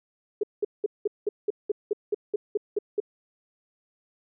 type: tone bursts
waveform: sine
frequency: 415.3 Hz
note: G#4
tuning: in tune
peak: -21 dBFS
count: 13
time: 0.41-3.002 s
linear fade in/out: 5 ms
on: 24 ms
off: 190 ms
effects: none